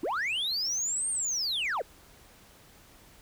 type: linear two-way sweep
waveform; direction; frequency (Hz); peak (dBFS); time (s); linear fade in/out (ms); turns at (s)
sine; up then down; 256.5 to 8880 to 397.6; -25; 0.03-1.82; 5; 1.1
effects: tanh soft clip ceiling -27 dBFS + pink hiss -56 dBFS RMS until 3.21 s